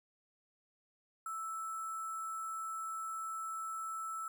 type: tone with sample-and-hold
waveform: sine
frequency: 1318.5 Hz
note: E6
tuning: in tune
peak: -38 dBFS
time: 1.26-4.28 s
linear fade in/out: 2 ms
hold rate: 8820 Hz
effects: none